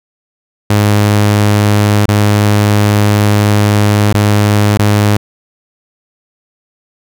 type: tone with dropouts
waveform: sawtooth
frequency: 103.83 Hz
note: G#2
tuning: in tune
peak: -3 dBFS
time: 0.7-5.17 s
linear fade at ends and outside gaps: 5 ms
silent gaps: 2.058-2.082 / 4.128-4.143 / 4.774-4.792 s
effects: none